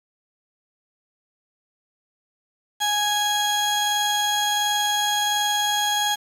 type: tone pair together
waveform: 30% pulse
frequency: 830.6 / 3301 Hz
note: G#5 / G#7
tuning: 0 / -11 cents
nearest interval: 2 octaves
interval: 2389 cents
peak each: -20 dBFS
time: 2.8-6.16 s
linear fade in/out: 20 ms
effects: resampled to 32000 Hz + 7-bit